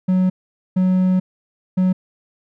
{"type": "tone bursts at uneven times", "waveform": "triangle", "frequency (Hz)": 185, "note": "F#3", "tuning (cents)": 0, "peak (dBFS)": -11, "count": 3, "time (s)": [[0.08, 0.3], [0.76, 1.2], [1.77, 1.93]], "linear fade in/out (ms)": 10, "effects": []}